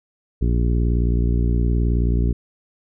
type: harmonic tone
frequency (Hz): 59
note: A#1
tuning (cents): +22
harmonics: 1 / 2 / 3 / 4 / 5 / 6 / 7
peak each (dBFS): -17 / -23 / -27 / -29 / -31 / -33 / -34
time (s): 0.41-2.33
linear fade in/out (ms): 10
effects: none